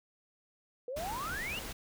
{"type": "exponential sweep", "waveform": "sine", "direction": "up", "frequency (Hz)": [476.9, 2945], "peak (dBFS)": -36, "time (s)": [0.88, 1.59], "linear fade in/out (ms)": 2}
{"type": "noise", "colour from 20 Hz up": "pink", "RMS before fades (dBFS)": -42, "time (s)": [0.96, 1.73], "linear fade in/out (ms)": 10}
{"effects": []}